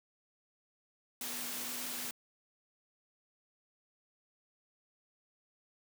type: tone in noise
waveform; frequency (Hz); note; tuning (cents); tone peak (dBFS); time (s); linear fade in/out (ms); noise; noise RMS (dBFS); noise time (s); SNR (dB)
sine; 244.8; B3; -15; -51; 1.21-2.11; 2; white; -40; 1.21-2.11; -14
effects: high-pass 150 Hz 12 dB/octave